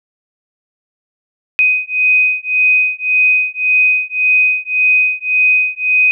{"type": "beating tone pair", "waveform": "sine", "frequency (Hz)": [2504, 2505.8], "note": ["D#7", "D#7"], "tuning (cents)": [10, 12], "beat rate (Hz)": 1.8, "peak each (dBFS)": -13, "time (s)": [1.59, 6.11], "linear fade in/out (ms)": 0, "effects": []}